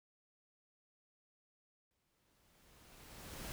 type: noise with exponential growth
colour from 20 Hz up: pink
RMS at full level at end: -45 dBFS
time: 1.91-3.52 s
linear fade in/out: 0 ms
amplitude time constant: 350 ms
effects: none

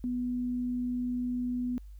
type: tone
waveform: sine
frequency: 246.9 Hz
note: B3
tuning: in tune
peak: -29 dBFS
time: 0.04-1.78 s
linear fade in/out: 0 ms
effects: added 50 Hz sine -44 dBFS peak until 1.99 s + white hiss -72 dBFS RMS until 1.99 s

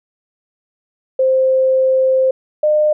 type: tone pair in turn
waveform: sine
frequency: 523.3 / 606.4 Hz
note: C5 / D#5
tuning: 0 / -45 cents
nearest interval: minor third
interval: 255 cents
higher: second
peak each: -10 dBFS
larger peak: neither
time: 1.19-2.31 / 2.63-2.93 s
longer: first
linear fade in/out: 5 ms
effects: none

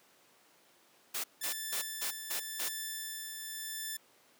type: noise bursts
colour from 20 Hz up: white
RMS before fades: -36 dBFS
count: 6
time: 1.14-2.69 s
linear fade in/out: 10 ms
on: 100 ms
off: 190 ms
type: tone with tremolo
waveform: 5% pulse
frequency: 1760 Hz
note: A6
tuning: in tune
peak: -26 dBFS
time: 1.41-3.97 s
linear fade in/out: 5 ms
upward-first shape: triangle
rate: 0.9 Hz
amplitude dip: 40%
effects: pink hiss -64 dBFS RMS until 4.39 s + high-pass 300 Hz 12 dB/octave

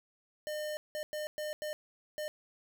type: tone bursts at uneven times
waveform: square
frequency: 606 Hz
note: D#5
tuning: 46 cents flat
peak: -36 dBFS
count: 6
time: 0.47-0.77 / 0.95-1.03 / 1.13-1.27 / 1.38-1.53 / 1.62-1.73 / 2.18-2.28 s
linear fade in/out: 0 ms
effects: none

